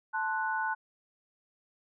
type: chord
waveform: sine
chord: F# diminished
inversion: first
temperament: equal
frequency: 880 / 1046.5 / 1480 Hz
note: A5 / C6 / F#6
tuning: 0 / 0 / 0 cents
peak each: -32 / -38 / -32 dBFS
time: 0.13-0.75 s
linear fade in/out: 20 ms
effects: none